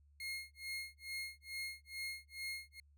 30% pulse tone with tremolo, 2148 Hz, C7, 45 cents sharp, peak -37 dBFS, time 0.2-2.8 s, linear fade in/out 2 ms, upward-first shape sine, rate 2.3 Hz, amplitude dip 100%, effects added 72 Hz sine -64 dBFS peak until 2.97 s

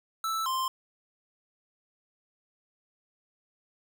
square tone pair in turn, 1318.5 / 1046.5 Hz, E6 / C6, 0 / 0 cents, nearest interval major third, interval 400 cents, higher first, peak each -29 / -28 dBFS, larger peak second, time 0.24-0.46 / 0.46-0.68 s, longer neither, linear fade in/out 2 ms, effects none

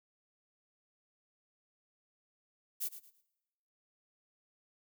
violet noise with echo, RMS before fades -36 dBFS, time 2.8-2.89 s, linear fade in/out 20 ms, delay 110 ms, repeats 3, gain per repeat -12 dB, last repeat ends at 3.22 s, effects noise-tail reverb RT60 1.0 s tail -23 dB re dry

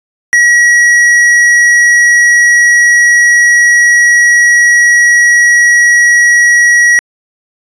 sine tone with tanh clipping, 1916 Hz, A#6, 47 cents sharp, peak -5 dBFS, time 0.33-6.99 s, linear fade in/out 0 ms, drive 11 dB, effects resampled to 22050 Hz

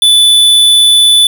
square tone, 3484 Hz, A7, 18 cents flat, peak -4 dBFS, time 0.02-1.27 s, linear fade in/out 2 ms, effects none

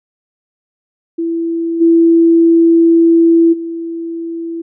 sine tone with level steps, 332.8 Hz, E4, 17 cents sharp, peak -14 / -5 / -19 dBFS, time 1.18-4.62 s, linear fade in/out 10 ms, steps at 1.8 / 3.52 s, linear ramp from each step 20 ms, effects none

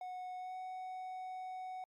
triangle tone with pitch glide, 734 to 743.8 Hz, F#5 to F#5, -14 to +9 cents, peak -40 dBFS, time 0.01-1.84 s, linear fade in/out 2 ms, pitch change +23 cents, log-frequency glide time 0.37-0.55 s, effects Opus 48 kbps

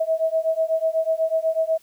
sine beating tone pair, 641 / 649.1 Hz, E5 / E5, -49 / -27 cents, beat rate 8.1 Hz, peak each -22 dBFS, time 0-1.78 s, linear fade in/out 10 ms, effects white hiss -57 dBFS RMS until 1.82 s

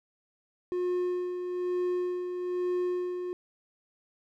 triangle tone with tremolo, 359.2 Hz, F4, 49 cents sharp, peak -24 dBFS, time 0.72-3.33 s, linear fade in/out 0 ms, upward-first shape sine, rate 1.1 Hz, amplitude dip 50%, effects none

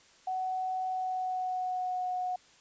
sine tone with pitch glide, 747 to 731.2 Hz, F#5 to F#5, +16 to -21 cents, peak -30 dBFS, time 0.27-2.36 s, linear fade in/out 5 ms, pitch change -37 cents, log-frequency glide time 0.85-2.09 s, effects white hiss -60 dBFS RMS until 2.6 s + resampled to 16000 Hz

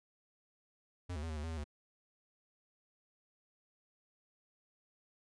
square tone with pitch steps, 89.2 / 74.2 / 81.8 / 77.9 / 74.1 / 81.6 / 80.8 / 73.7 Hz, F2 / D2 / E2 / D#2 / D2 / E2 / E2 / D2, +37 / +18 / -13 / +3 / +16 / -17 / -34 / +7 cents, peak -39 dBFS, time 1.09-1.642 s, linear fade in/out 10 ms, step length 69 ms, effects resampled to 22050 Hz

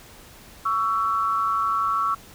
sine tone pair together, 1122 / 1329.6 Hz, C#6 / E6, +21 / +15 cents, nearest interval minor third, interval 294 cents, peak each -23 dBFS, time 0.65-2.15 s, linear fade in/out 10 ms, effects pink hiss -47 dBFS RMS until 2.34 s

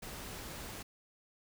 pink noise, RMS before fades -45 dBFS, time 0.02-0.83 s, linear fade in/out 10 ms, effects none

